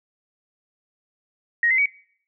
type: tone with pitch steps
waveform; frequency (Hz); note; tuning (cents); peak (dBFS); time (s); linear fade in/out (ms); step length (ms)
sine; 1879 / 2061 / 2260; A#6 / C7 / C#7; +13 / -27 / +33; -16; 1.63-1.858; 2; 76
effects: noise-tail reverb RT60 0.6 s tail -23 dB re dry

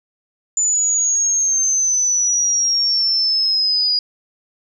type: exponential sweep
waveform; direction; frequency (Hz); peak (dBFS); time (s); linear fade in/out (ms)
sine; down; 7040 to 4881; -14; 0.57-3.99; 2
effects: 9-bit

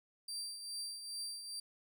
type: tone with tremolo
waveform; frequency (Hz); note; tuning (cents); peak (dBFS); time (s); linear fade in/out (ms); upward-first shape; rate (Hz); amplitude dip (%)
30% pulse; 4699; D8; 0; -36; 0.28-1.6; 5; triangle; 2.4; 60
effects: 13-bit

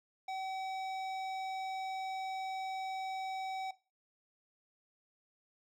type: tone with hard clipping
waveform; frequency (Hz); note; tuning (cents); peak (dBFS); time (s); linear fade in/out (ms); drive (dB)
sine; 762; G5; -49; -39; 0.28-3.71; 5; 13
effects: noise-tail reverb RT60 0.3 s tail -17 dB re dry

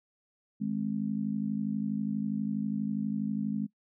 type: harmonic tone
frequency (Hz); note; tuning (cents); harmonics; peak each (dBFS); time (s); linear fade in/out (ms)
52.3; G#1; +13; 3 / 4 / 5; -39 / -30 / -36; 0.6-3.67; 20
effects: noise-tail reverb RT60 0.1 s tail -19 dB re dry

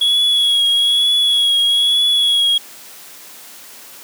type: tone with vibrato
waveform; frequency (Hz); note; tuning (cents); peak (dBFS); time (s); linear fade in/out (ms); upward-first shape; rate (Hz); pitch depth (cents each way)
triangle; 3347; G#7; +13; -10; 0.01-2.58; 5; triangle; 1.1; 33
effects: white hiss -38 dBFS RMS until 4.03 s + high-pass 200 Hz 12 dB/octave

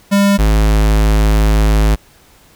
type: tone pair in turn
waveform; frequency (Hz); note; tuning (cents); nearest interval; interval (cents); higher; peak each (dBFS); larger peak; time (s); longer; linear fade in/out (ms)
square; 200 / 52.97; G3 / G#1; +35 / +35; octave + major seventh; 2300; first; -9; neither; 0.11-0.38 / 0.38-1.96; second; 20
effects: pink hiss -47 dBFS RMS until 2.55 s

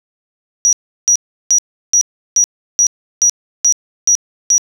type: tone bursts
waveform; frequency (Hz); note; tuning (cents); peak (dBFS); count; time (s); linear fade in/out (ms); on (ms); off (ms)
sine; 5800; F#8; -35; -6; 10; 0.65-4.58; 0; 78; 350
effects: tanh soft clip ceiling -2 dBFS + 7-bit

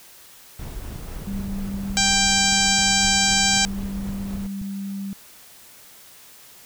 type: noise with tremolo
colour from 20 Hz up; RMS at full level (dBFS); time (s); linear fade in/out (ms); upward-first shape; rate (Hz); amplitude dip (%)
brown; -32; 0.59-4.47; 5; sine; 4.1; 25
type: click train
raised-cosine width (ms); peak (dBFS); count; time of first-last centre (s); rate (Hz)
5; -22; 15; 0.96-4.615; 3.83
type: tone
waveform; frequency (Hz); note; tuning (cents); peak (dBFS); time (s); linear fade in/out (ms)
sine; 196.9; G3; +8; -27; 1.27-5.13; 0
type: harmonic tone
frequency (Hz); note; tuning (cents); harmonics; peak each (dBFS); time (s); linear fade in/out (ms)
787; G5; +7; 1 / 2 / 3 / 4 / 5 / 6 / 7 / 8 / 9 / 10; -26 / -26 / -26 / -26 / -26 / -26 / -26 / -26 / -26 / -26; 1.97-3.65; 0
effects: white hiss -47 dBFS RMS until 6.65 s

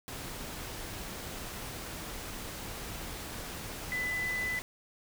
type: tone in noise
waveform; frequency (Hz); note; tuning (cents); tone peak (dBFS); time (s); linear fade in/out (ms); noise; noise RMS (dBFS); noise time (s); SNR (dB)
sine; 2000; B6; +21; -31; 3.92-4.59; 0; pink; -41; 0.08-4.62; +7
effects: none

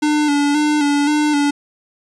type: tone with vibrato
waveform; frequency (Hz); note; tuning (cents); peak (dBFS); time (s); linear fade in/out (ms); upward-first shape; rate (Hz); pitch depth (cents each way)
square; 293.7; D4; 0; -14; 0.02-1.51; 10; square; 1.9; 36
effects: resampled to 22050 Hz

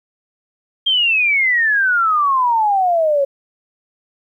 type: exponential sweep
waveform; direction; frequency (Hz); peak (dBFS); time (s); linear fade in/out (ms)
sine; down; 3223 to 544; -12; 0.86-3.25; 10
effects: 9-bit

